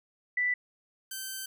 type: tone pair in turn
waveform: sine / 5% pulse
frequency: 1979 / 1547.8 Hz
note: B6 / G6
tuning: +3 / -22 cents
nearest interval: major third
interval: 425 cents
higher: first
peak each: -25 dBFS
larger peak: neither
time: 0.37-0.54 / 1.11-1.46 s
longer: second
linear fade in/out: 5 ms
effects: none